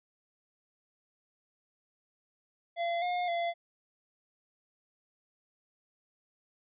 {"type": "tone with pitch steps", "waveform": "square", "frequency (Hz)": [684, 714, 685], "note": ["F5", "F5", "F5"], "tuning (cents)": [-36, 38, -34], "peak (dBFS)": -30, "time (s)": [2.76, 3.54], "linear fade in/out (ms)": 50, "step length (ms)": 260, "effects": ["resampled to 8000 Hz"]}